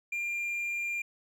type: tone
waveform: triangle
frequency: 2394 Hz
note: D7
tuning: 33 cents sharp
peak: -29 dBFS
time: 0.12-1.02 s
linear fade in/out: 5 ms
effects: none